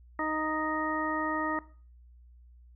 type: harmonic tone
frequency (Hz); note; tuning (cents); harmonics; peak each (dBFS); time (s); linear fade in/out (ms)
311.1; D#4; 0; 1 / 2 / 3 / 4 / 6; -34 / -37 / -35 / -34 / -36; 0.19-1.59; 2
effects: noise-tail reverb RT60 0.4 s tail -18 dB re dry + added 60 Hz sine -52 dBFS peak until 2.75 s